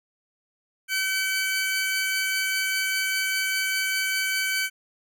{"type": "tone pair together", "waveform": "sawtooth", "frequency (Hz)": [1525, 2285], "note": ["G6", "D7"], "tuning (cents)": [-48, -48], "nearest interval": "perfect fifth", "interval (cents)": 700, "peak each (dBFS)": [-23, -23], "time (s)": [0.88, 4.7], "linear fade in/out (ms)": 50, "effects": []}